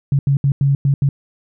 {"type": "tone bursts at uneven times", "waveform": "sine", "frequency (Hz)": 139.1, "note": "C#3", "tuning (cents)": 6, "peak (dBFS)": -11, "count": 6, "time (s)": [[0.12, 0.19], [0.27, 0.37], [0.44, 0.52], [0.61, 0.75], [0.85, 0.94], [1.02, 1.09]], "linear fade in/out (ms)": 2, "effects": []}